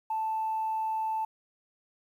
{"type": "tone", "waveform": "sine", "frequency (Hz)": 880, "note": "A5", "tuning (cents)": 0, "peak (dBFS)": -27, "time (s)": [0.1, 1.25], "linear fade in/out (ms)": 5, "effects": ["tanh soft clip ceiling -23 dBFS", "10-bit"]}